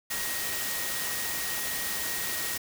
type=tone in noise; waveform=sine; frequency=1883 Hz; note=A#6; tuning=17 cents sharp; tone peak=-38 dBFS; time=0.1-2.58 s; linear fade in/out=10 ms; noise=white; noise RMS=-32 dBFS; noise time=0.1-2.58 s; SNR=-9 dB; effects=none